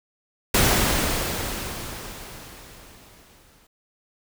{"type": "noise with exponential decay", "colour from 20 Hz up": "pink", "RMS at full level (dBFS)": -17, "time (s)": [0.54, 3.67], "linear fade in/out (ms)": 5, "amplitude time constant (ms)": 680, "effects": []}